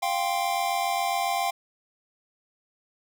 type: chord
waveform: square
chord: F suspended second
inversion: none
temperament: just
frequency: 698.5 / 785.8 / 1047.7 Hz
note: F5 / G5 / C6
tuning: 0 / +4 / +2 cents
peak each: -29 / -28 / -33 dBFS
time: 0.02-1.51 s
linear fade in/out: 10 ms
effects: none